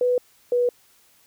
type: tone pair in turn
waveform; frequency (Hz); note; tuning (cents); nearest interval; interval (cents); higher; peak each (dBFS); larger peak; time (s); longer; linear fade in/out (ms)
sine; 495 / 487.9; B4 / B4; +4 / -21; unison; 25; first; -17; neither; 0.01-0.18 / 0.52-0.69; neither; 2
effects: white hiss -58 dBFS RMS until 1.26 s